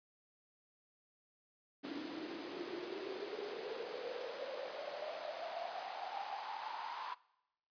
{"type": "noise with high-pass filter sweep", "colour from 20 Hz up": "pink", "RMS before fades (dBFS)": -44, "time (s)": [1.83, 7.15], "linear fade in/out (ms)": 20, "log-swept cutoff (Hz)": [290, 980], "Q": 8.9, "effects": ["noise-tail reverb RT60 0.9 s tail -22 dB re dry", "resampled to 11025 Hz"]}